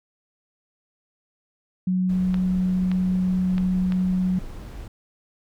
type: tone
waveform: sine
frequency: 184.1 Hz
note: F#3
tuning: 8 cents flat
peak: -19 dBFS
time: 1.87-4.39 s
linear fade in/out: 5 ms
type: noise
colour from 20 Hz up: brown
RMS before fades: -36 dBFS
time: 2.09-4.88 s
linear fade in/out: 5 ms
type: clicks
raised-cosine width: 0.3 ms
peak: -19 dBFS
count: 4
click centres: 2.343 / 2.916 / 3.581 / 3.922 s
effects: none